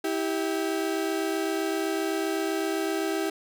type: tone pair together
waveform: 35% pulse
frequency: 324.2 / 392 Hz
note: E4 / G4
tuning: -29 / 0 cents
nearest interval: minor third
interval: 329 cents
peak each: -27 dBFS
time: 0.04-3.3 s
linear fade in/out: 5 ms
effects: none